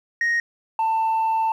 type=tone pair in turn; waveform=sine; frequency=1869 / 891.3 Hz; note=A#6 / A5; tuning=+4 / +22 cents; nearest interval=octave + minor second; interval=1282 cents; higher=first; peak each=-16 dBFS; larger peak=neither; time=0.21-0.4 / 0.79-1.52 s; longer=second; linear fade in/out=2 ms; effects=tanh soft clip ceiling -17 dBFS + 9-bit